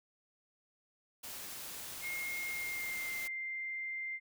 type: noise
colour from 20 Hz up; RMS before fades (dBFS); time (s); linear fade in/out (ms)
white; -45; 1.23-3.28; 10
type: tone with pitch glide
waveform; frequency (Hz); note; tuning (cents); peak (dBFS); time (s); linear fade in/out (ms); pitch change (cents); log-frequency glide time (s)
sine; 2142 to 2093; C7 to C7; +40 to 0; -37; 2.01-4.2; 50; -40; 2.4-3.14
effects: none